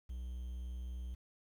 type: tone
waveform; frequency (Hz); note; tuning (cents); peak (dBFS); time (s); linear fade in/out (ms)
triangle; 61.74; B1; 0; -38; 0.09-1.15; 10
effects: 11-bit